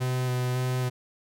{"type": "tone with vibrato", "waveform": "45% pulse", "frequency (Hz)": 126.4, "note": "B2", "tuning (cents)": 41, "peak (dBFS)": -25, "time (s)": [0, 0.9], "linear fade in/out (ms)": 20, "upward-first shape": "square", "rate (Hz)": 1.8, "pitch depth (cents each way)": 12, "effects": []}